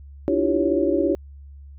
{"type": "tone cluster", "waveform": "sine", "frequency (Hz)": [293.3, 327.5, 345.6, 390.9, 556], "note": ["D4", "E4", "F4", "G4", "C#5"], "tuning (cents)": [-2, -11, -18, -5, 5], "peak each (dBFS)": -24, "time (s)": [0.28, 1.15], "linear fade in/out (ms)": 0, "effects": ["added 70 Hz sine -39 dBFS peak until 1.78 s"]}